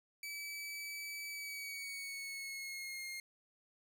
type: tone with pitch glide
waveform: sawtooth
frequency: 2298 to 2132 Hz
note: D7 to C7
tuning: -38 to +32 cents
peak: -39 dBFS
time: 0.23-3.2 s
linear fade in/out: 2 ms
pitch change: -130 cents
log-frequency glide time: 1.29-3.07 s
effects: none